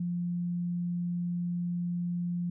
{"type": "tone", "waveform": "sine", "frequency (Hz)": 174.8, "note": "F3", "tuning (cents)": 2, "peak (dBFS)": -29, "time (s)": [0, 2.5], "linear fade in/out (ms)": 5, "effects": []}